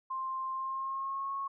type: tone with pitch glide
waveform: sine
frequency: 1052 to 1097.3 Hz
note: C6 to C#6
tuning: +9 to -18 cents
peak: -33 dBFS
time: 0.1-1.48 s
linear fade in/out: 10 ms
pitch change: +73 cents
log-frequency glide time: 0.51-1.33 s
effects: none